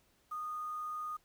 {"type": "tone with quantisation", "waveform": "sine", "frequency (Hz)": 1232, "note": "D#6", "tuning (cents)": -17, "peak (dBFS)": -37, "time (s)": [0.31, 1.17], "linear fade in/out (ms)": 10, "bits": 10, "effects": ["pink hiss -71 dBFS RMS until 1.24 s"]}